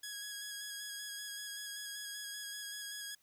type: tone with vibrato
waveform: 10% pulse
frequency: 1661.2 Hz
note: G#6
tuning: in tune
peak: -33 dBFS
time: 0.03-3.15 s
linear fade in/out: 5 ms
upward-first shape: square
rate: 5.2 Hz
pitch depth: 15 cents each way
effects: white hiss -72 dBFS RMS until 3.22 s